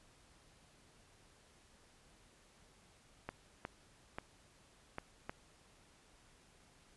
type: clicks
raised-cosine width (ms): 0.5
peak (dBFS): -26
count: 5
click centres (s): 3.29 / 3.651 / 4.185 / 4.984 / 5.295
effects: pink hiss -66 dBFS RMS until 6.96 s + resampled to 24000 Hz